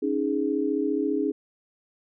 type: chord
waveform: sine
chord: C# suspended second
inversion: none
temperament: just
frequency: 277.2 / 311.8 / 415.8 Hz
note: C#4 / D#4 / G#4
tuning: 0 / +4 / +2 cents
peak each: -27 dBFS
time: 0.02-1.32 s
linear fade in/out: 10 ms
effects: none